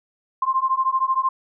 sine beating tone pair, 1047 / 1060 Hz, C6 / C6, +1 / +22 cents, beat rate 13 Hz, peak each -21 dBFS, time 0.42-1.29 s, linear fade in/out 5 ms, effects none

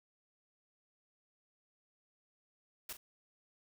white noise with echo, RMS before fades -43 dBFS, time 2.89-2.93 s, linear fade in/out 5 ms, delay 40 ms, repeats 1, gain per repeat -10 dB, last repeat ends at 2.97 s, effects none

